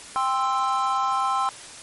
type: chord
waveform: triangle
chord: C major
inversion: second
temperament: equal with one note detuned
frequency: 791.3 / 1046.5 / 1318.5 Hz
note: G5 / C6 / E6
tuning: +16 / 0 / 0 cents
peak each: -24 / -22 / -24 dBFS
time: 0.16-1.49 s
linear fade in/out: 0 ms
effects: white hiss -41 dBFS RMS until 1.82 s + MP3 48 kbps